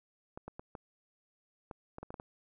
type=clicks; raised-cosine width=1 ms; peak=-29 dBFS; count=10; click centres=0.375 / 0.48 / 0.595 / 0.752 / 1.712 / 1.984 / 2.03 / 2.105 / 2.142 / 2.199 s; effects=none